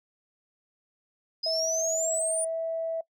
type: exponential sweep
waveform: sine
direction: up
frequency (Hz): 4972 to 9490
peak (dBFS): -26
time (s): 1.43-2.45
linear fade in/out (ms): 10
type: tone with pitch glide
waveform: sine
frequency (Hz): 646 to 655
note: E5 to E5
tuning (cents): -35 to -11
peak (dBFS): -27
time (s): 1.46-3.01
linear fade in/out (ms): 5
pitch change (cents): +24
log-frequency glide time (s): 2.15-2.58
effects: noise-tail reverb RT60 0.1 s tail -22 dB re dry + tanh soft clip ceiling -19 dBFS